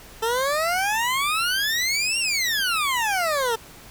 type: exponential two-way sweep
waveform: 20% pulse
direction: up then down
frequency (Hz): 440 to 2819 to 440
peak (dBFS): -16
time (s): 0.22-3.56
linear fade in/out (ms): 10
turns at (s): 2.19
effects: pink hiss -45 dBFS RMS until 3.9 s